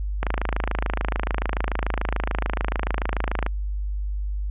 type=click train; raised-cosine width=0.5 ms; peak=-9 dBFS; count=88; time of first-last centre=0.23-3.464 s; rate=26.9 Hz; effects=added 50 Hz sine -24 dBFS peak until 4.5 s + resampled to 8000 Hz